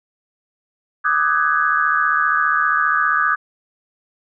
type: tone cluster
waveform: sine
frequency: 1184 / 1259 / 1504 / 1657 Hz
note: D6 / D#6 / F#6 / G#6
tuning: +14 / +20 / +28 / -4 cents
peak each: -20 dBFS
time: 1.04-3.36 s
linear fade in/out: 20 ms
effects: none